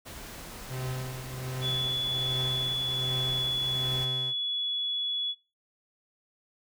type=noise; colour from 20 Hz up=pink; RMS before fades=-43 dBFS; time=0.05-4.06 s; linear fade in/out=20 ms
type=tone with tremolo; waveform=45% pulse; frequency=128.8 Hz; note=C3; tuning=27 cents flat; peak=-31 dBFS; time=0.68-4.34 s; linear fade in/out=50 ms; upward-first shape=triangle; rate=1.3 Hz; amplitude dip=70%
type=tone with pitch glide; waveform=sine; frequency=3424 to 3394 Hz; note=A7 to G#7; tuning=-48 to +37 cents; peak=-28 dBFS; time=1.61-5.35 s; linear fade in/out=50 ms; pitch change=-15 cents; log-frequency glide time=2.53-4.71 s
effects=noise-tail reverb RT60 0.3 s tail -19 dB re dry